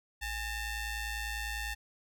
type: ring-modulated tone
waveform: sawtooth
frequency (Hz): 880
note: A5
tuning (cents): 0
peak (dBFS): -28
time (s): 0.21-1.75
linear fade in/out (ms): 20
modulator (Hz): 935
effects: none